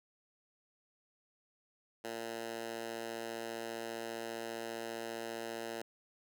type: tone with high-pass filter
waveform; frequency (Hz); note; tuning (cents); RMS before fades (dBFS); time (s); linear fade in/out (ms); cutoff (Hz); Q
10% pulse; 115; A#2; -23; -42; 2.04-5.82; 5; 350; 0.81
effects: none